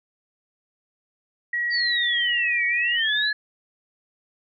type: tone with pitch glide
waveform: sine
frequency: 1913 to 1704.3 Hz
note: A#6 to G#6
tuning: +44 to +44 cents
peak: -22 dBFS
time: 1.53-3.33 s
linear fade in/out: 5 ms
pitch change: -200 cents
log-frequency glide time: 2.94-3.11 s
type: exponential two-way sweep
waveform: sine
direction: down then up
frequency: 4699 to 2217 to 4216 Hz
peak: -23 dBFS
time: 1.7-3.33 s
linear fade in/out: 50 ms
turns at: 2.66 s
effects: none